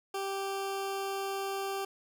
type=tone; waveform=20% pulse; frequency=391.3 Hz; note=G4; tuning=3 cents flat; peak=-28 dBFS; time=0.14-1.85 s; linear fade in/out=5 ms; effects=none